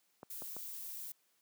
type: clicks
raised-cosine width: 1 ms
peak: -33 dBFS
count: 3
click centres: 0.231 / 0.421 / 0.566 s
type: noise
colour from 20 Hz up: violet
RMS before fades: -45 dBFS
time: 0.3-1.12 s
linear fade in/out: 5 ms
effects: white hiss -75 dBFS RMS until 1.41 s + high-pass 150 Hz 12 dB/octave